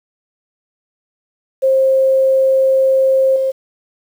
sine tone with level steps, 531 Hz, C5, 25 cents sharp, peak -9 / -13 dBFS, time 1.62-3.52 s, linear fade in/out 20 ms, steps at 3.36 s, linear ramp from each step 2 ms, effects 7-bit

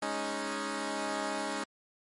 10% pulse chord, Ab suspended fourth, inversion none, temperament equal, 207.7 / 277.2 / 311.1 Hz, Ab3 / Db4 / Eb4, 0 / 0 / 0 cents, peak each -30 / -28 / -29 dBFS, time 0.02-1.64 s, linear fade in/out 5 ms, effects MP3 48 kbps

